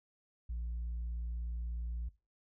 sine tone, 58.27 Hz, A#1, in tune, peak -34 dBFS, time 0.49-2.09 s, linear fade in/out 10 ms, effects noise-tail reverb RT60 0.3 s tail -20 dB re dry + tanh soft clip ceiling -34 dBFS

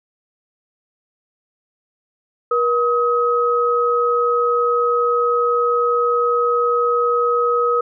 sine tone pair together, 478.8 / 1269 Hz, A#4 / D#6, +46 / +34 cents, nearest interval octave + perfect fourth, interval 1688 cents, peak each -17 dBFS, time 2.51-7.81 s, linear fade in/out 5 ms, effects none

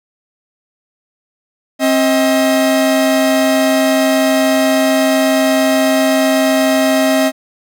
45% pulse tone pair together, 266.1 / 633 Hz, C4 / D#5, +29 / +30 cents, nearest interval octave + minor third, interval 1501 cents, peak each -13 dBFS, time 1.79-7.32 s, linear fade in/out 50 ms, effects none

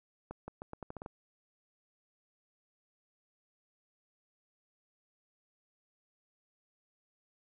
accelerating click train, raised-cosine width 1 ms, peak -28 dBFS, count 9, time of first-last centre 0.31-1.061 s, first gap 170 ms, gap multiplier 0.82, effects none

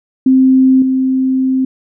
sine tone with level steps, 261.6 Hz, C4, in tune, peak -5 / -10 dBFS, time 0.26-1.65 s, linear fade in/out 5 ms, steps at 0.82 s, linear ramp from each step 2 ms, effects none

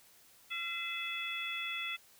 harmonic tone with a mistuned harmonic, 681 Hz, F5, 44 cents flat, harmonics 2 / 3 / 4 / 5, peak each -45 / -42 / -39 / -41 dBFS, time 0.5-1.97 s, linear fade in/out 20 ms, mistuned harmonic 4, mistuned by -77 cents, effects white hiss -62 dBFS RMS until 2.19 s

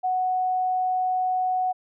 sine tone, 740 Hz, F#5, in tune, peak -21 dBFS, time 0.03-1.73 s, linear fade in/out 20 ms, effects none

